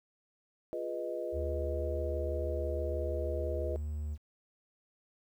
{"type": "chord", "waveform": "sine", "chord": "F half-diminished seventh", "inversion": "none", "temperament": "equal", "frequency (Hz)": [349.2, 415.3, 493.9, 622.3], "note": ["F4", "Ab4", "Cb5", "Eb5"], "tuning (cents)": [0, 0, 0, 0], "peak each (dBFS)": [-40, -43, -39, -38], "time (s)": [0.73, 3.76], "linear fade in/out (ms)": 0}
{"type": "tone with vibrato", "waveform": "triangle", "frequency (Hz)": 75.2, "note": "D2", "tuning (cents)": 42, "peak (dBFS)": -32, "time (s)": [1.32, 4.18], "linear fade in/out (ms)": 50, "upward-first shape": "triangle", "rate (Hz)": 2, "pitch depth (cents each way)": 12}
{"effects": ["11-bit"]}